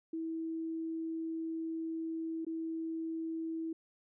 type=tone with dropouts; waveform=sine; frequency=325.1 Hz; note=E4; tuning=24 cents flat; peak=-35 dBFS; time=0.13-3.73 s; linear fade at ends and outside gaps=5 ms; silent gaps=2.449-2.466 s; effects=none